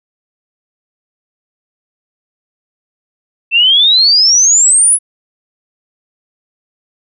sine exponential sweep, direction up, 2637 to 10460 Hz, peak -5 dBFS, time 3.51-4.99 s, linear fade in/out 50 ms, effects none

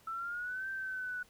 sine exponential two-way sweep, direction up then down, 1318.5 to 1568 to 1474 Hz, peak -36 dBFS, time 0.07-1.23 s, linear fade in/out 5 ms, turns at 0.69 s, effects pink hiss -64 dBFS RMS until 1.29 s

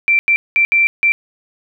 sine tone bursts at uneven times, 2349 Hz, D7, in tune, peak -9 dBFS, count 5, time 0.08-0.19 / 0.28-0.36 / 0.56-0.65 / 0.72-0.87 / 1.03-1.12 s, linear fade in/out 0 ms, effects none

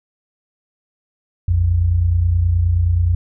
sine tone pair together, 57.83 / 87.31 Hz, A#1 / F2, -13 / 0 cents, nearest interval perfect fifth, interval 713 cents, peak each -20 / -13 dBFS, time 1.48-3.15 s, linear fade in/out 5 ms, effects none

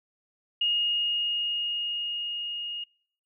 sine tone with level ramp, 2858 Hz, F7, 39 cents sharp, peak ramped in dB -22 to -32 dBFS, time 0.61-2.84 s, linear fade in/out 5 ms, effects noise-tail reverb RT60 0.6 s tail -26 dB re dry

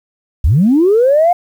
sine linear sweep, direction up, 53.7 to 722 Hz, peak -6 dBFS, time 0.44-1.33 s, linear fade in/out 5 ms, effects tanh soft clip ceiling -2 dBFS + 7-bit

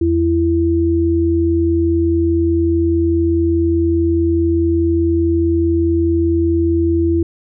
sine tone pair together, 83.26 / 334.4 Hz, E2 / E4, +18 / +25 cents, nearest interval 2 octaves, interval 2407 cents, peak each -17 / -13 dBFS, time 0.01-7.23 s, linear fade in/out 5 ms, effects none

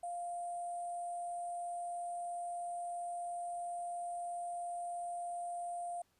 sine tone with sample-and-hold, 698.5 Hz, F5, in tune, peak -38 dBFS, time 0.03-6.02 s, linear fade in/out 5 ms, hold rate 8820 Hz, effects pink hiss -75 dBFS RMS until 6.19 s + resampled to 32000 Hz

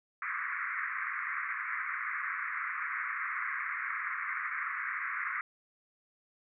white band-pass noise, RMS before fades -36 dBFS, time 0.22-5.41 s, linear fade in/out 2 ms, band 1100 to 2200 Hz, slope 96 dB/octave, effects none

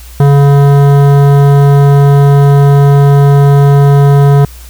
sine tone with hard clipping, 141.3 Hz, C#3, 34 cents sharp, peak -4 dBFS, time 0.2-4.45 s, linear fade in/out 2 ms, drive 15 dB, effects added 60 Hz sine -28 dBFS peak until 4.69 s + white hiss -36 dBFS RMS until 4.69 s

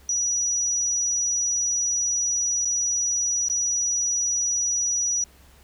sine tone with dropouts, 5840 Hz, F#8, 24 cents flat, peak -21 dBFS, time 0.09-5.24 s, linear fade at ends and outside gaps 2 ms, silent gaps 2.649-2.653 / 3.485-3.498 s, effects added 67 Hz sine -52 dBFS peak until 5.63 s + pink hiss -55 dBFS RMS until 5.63 s

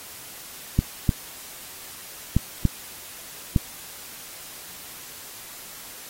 clicks, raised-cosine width 5 ms, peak -5 dBFS, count 5, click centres 0.79 / 1.092 / 2.366 / 2.653 / 3.562 s, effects white hiss -41 dBFS RMS until 6.09 s + AAC 48 kbps

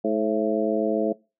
harmonic tone with a mistuned harmonic, 107.6 Hz, A2, 38 cents flat, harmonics 2 / 3 / 4 / 5 / 6, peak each -27 / -27 / -27 / -27 / -27 dBFS, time 0.04-1.13 s, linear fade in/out 10 ms, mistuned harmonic 6, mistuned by +55 cents, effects noise-tail reverb RT60 0.3 s tail -24 dB re dry

